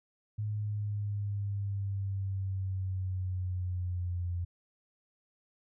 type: exponential sweep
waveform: sine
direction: down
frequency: 106.2 to 87.31 Hz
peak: -31 dBFS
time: 0.38-4.45 s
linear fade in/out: 10 ms
effects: none